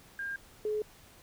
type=tone pair in turn; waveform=sine; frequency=1606 / 425.4 Hz; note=G6 / G#4; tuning=+41 / +42 cents; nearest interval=octave + major seventh; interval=2299 cents; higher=first; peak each=-34 / -29 dBFS; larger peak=second; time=0.19-0.36 / 0.65-0.82 s; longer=neither; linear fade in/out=2 ms; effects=pink hiss -57 dBFS RMS until 1.22 s